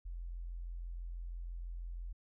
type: tone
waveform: sine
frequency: 43.05 Hz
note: F1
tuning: 24 cents flat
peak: -40 dBFS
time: 0.05-2.13 s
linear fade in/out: 10 ms
effects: none